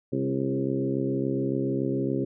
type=harmonic tone with a mistuned harmonic; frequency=67.1 Hz; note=C2; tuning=44 cents sharp; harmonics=2 / 3 / 4 / 5 / 6 / 7 / 8; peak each=-31 / -34 / -29 / -31 / -31 / -42 / -37 dBFS; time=0.12-2.25 s; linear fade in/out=10 ms; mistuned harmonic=5; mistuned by=+18 cents; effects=none

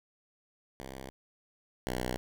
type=tone pair in turn; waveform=5% pulse; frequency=66.1 / 62.39 Hz; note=C2 / B1; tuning=+18 / +18 cents; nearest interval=minor second; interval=100 cents; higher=first; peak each=-31 / -21 dBFS; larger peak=second; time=0.8-1.1 / 1.87-2.17 s; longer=neither; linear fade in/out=0 ms; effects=none

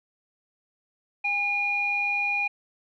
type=tone with low-pass filter; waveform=square; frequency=811 Hz; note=G#5; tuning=41 cents flat; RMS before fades=-26 dBFS; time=1.24-2.48 s; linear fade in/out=10 ms; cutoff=2500 Hz; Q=9.5; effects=none

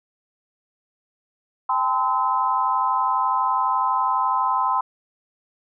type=tone cluster; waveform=sine; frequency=793 / 885 / 1025 / 1291 Hz; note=G5 / A5 / C6 / E6; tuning=+20 / +10 / -36 / -37 cents; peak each=-26 / -27 / -20 / -27 dBFS; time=1.69-4.81 s; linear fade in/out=5 ms; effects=none

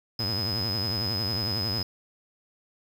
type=tone with vibrato; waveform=sawtooth; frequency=103.83 Hz; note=G#2; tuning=in tune; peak=-26 dBFS; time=0.19-1.83 s; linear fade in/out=10 ms; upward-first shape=sine; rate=11 Hz; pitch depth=220 cents each way
type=tone; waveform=triangle; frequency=5050 Hz; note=D#8; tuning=25 cents sharp; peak=-27 dBFS; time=0.19-1.83 s; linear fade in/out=2 ms
effects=none

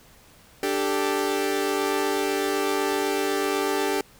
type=chord; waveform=sawtooth; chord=D suspended fourth; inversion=none; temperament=equal; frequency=293.7 / 392 / 440 Hz; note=D4 / G4 / A4; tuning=0 / 0 / 0 cents; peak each=-25 / -21 / -25 dBFS; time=0.63-4.01 s; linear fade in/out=2 ms; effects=pink hiss -53 dBFS RMS until 4.19 s

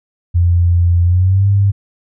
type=tone with pitch glide; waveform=sine; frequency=86.8 to 99.71 Hz; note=F2 to G2; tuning=-10 to +30 cents; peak=-8 dBFS; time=0.34-1.72 s; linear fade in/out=20 ms; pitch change=+240 cents; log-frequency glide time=1.04-1.47 s; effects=none

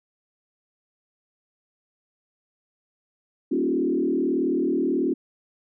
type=tone with frequency modulation; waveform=sine; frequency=311.5 Hz; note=D#4; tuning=2 cents sharp; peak=-20 dBFS; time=3.51-5.14 s; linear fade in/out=10 ms; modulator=38.5 Hz; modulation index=1.8; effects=none

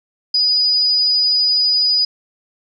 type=tone; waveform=sine; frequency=4944 Hz; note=D#8; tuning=12 cents flat; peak=-12 dBFS; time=0.34-2.05 s; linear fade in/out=5 ms; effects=none

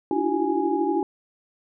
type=tone cluster; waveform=sine; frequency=292.8 / 330.9 / 343.6 / 382.1 / 831 Hz; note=D4 / E4 / F4 / G4 / G#5; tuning=-5 / +7 / -28 / -44 / +1 cents; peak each=-27 dBFS; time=0.11-1.03 s; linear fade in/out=2 ms; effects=none

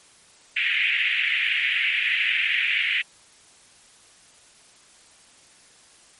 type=band-pass noise; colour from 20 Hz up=pink; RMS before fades=-23 dBFS; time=0.56-3.02 s; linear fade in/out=10 ms; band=1900 to 2900 Hz; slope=48 dB/octave; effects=white hiss -53 dBFS RMS until 6.19 s + MP3 48 kbps

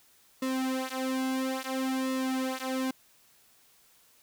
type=tone with flanger; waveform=sawtooth; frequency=261.6 Hz; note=C4; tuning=in tune; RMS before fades=-31 dBFS; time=0.42-2.91 s; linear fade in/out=5 ms; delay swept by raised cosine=1.3 to 5.5 ms; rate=0.59 Hz; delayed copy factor=-1; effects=white hiss -62 dBFS RMS until 4.22 s

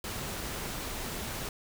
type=noise; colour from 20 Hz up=pink; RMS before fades=-37 dBFS; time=0.04-1.49 s; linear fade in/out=2 ms; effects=none

